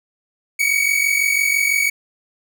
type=tone pair together; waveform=45% pulse; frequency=2231 / 2277 Hz; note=C#7 / C#7; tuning=+11 / +46 cents; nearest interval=unison; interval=35 cents; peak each=-18 dBFS; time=0.59-1.9 s; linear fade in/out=10 ms; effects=none